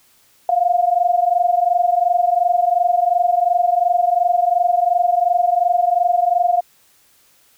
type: tone pair together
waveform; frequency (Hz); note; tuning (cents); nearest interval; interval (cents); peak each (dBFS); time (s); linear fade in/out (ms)
sine; 694.2 / 717; F5 / F5; -11 / +45; minor second; 56; -16; 0.49-6.61; 2
effects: white hiss -55 dBFS RMS until 7.57 s